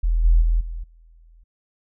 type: tone with level steps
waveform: sine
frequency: 41.2 Hz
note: E1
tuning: in tune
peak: -16 / -11 / -15 / -27 / -47 dBFS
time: 0.03-1.44 s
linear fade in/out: 10 ms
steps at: 0.24 / 0.41 / 0.6 / 0.83 s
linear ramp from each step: 10 ms
effects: none